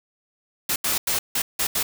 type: noise bursts at uneven times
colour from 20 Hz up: white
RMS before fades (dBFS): -23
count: 6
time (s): 0.69-0.76 / 0.84-0.98 / 1.07-1.19 / 1.35-1.42 / 1.59-1.67 / 1.75-1.83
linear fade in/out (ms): 5
effects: none